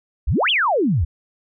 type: exponential two-way sweep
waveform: sine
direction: up then down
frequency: 46.25 to 3471 to 67.8 Hz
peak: -15 dBFS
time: 0.27-1.05 s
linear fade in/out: 10 ms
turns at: 0.5 s
effects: none